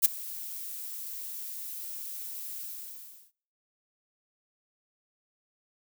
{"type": "noise with ADSR envelope", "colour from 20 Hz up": "violet", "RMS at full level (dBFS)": -17, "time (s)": [0.02, 3.32], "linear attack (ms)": 30, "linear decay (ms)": 14, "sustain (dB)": -22, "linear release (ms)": 700, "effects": ["noise-tail reverb RT60 0.6 s tail -26 dB re dry"]}